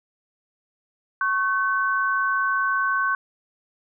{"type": "tone pair together", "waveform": "sine", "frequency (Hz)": [1100, 1525.1], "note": ["C#6", "G6"], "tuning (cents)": [-14, -48], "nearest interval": "tritone", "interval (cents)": 566, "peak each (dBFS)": [-23, -22], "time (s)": [1.21, 3.15], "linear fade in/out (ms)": 2, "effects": []}